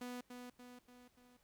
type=tone with echo; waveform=sawtooth; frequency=246.9 Hz; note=B3; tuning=in tune; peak=-40 dBFS; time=0.01-0.21 s; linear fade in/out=5 ms; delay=290 ms; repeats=4; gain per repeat=-5 dB; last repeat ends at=1.37 s; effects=pink hiss -75 dBFS RMS until 1.43 s